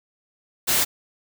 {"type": "noise", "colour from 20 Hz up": "white", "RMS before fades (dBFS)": -20, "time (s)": [0.67, 0.85], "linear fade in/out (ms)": 20, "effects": []}